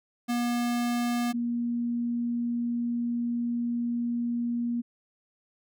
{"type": "tone pair in turn", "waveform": ["square", "sine"], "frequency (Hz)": [240, 237.7], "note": ["B3", "A#3"], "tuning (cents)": [-49, 34], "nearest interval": "unison", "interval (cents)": 17, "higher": "first", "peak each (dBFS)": -26, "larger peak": "neither", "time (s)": [[0.28, 1.33], [1.33, 4.82]], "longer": "second", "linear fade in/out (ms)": 20, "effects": []}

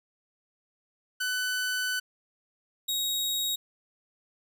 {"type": "tone pair in turn", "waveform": "sawtooth", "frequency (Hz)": [1500, 3780], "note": ["F#6", "A#7"], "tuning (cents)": [23, 23], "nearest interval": "octave + major third", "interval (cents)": 1600, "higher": "second", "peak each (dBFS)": -24, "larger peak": "neither", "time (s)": [[1.2, 2], [2.88, 3.56]], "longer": "first", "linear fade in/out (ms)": 10, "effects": []}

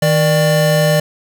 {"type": "tone pair together", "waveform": "square", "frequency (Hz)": [157.5, 594.6], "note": ["D#3", "D5"], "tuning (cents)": [21, 21], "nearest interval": "octave + major seventh", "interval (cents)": 2300, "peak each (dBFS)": -14, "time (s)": [0.02, 1], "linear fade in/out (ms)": 5, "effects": []}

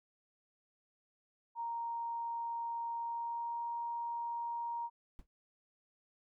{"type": "tone with pitch glide", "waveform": "sine", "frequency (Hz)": [932, 938.5], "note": ["A#5", "A#5"], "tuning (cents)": [-1, 11], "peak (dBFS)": -36, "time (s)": [1.55, 4.9], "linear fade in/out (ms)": 50, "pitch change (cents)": 12, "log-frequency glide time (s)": [2.97, 3.64]}
{"type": "noise with exponential decay", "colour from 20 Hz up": "brown", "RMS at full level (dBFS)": -46, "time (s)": [5.19, 5.27], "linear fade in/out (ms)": 0, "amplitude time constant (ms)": 17}
{"effects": []}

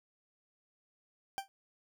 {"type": "tone with exponential decay", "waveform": "40% pulse", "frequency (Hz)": 784, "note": "G5", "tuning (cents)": 0, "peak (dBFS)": -30, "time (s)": [1.38, 1.48], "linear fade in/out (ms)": 0, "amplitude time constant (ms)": 21, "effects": []}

